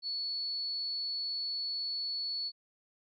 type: tone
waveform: sine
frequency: 4418 Hz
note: C#8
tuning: 7 cents flat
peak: -33 dBFS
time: 0.02-2.52 s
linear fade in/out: 50 ms
effects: none